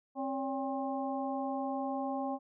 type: harmonic tone with a mistuned harmonic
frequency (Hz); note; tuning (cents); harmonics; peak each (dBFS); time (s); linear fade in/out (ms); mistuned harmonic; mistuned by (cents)
266.7; C4; +33; 1 / 2 / 3 / 4; -36 / -39 / -37 / -44; 0.15-2.39; 50; 2; +100
effects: none